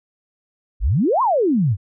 sine exponential two-way sweep, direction up then down, 41.2 to 1100 to 88.4 Hz, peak -14 dBFS, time 0.8-1.77 s, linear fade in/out 50 ms, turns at 1.22 s, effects none

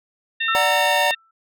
harmonic tone, 910 Hz, A#5, 42 cents flat, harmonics 2 / 3 / 4, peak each -23 / -25 / -26 dBFS, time 0.4-1.15 s, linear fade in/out 10 ms
sine tone with exponential decay, 1329 Hz, E6, 14 cents sharp, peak -19 dBFS, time 0.48-1.31 s, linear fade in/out 5 ms, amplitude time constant 180 ms
square chord, D augmented, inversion none, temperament equal, 587.3 / 740 / 932.3 Hz, D5 / F#5 / A#5, 0 / 0 / 0 cents, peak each -23 dBFS, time 0.55-1.11 s, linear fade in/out 0 ms
effects none

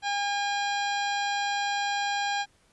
harmonic tone, 810 Hz, G#5, 43 cents flat, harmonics 1 / 2 / 3 / 4 / 5 / 6 / 7 / 9, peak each -28 / -32 / -37 / -37 / -39 / -44 / -44 / -45 dBFS, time 0.02-2.46 s, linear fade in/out 50 ms, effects pink hiss -64 dBFS RMS until 2.72 s + resampled to 24000 Hz

